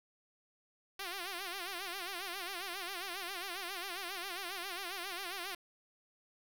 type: tone with vibrato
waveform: 5% pulse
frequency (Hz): 370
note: F#4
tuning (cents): 0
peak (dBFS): -28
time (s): 0.99-5.55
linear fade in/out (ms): 5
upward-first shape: sine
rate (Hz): 7.4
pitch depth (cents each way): 140
effects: resampled to 32000 Hz + 9-bit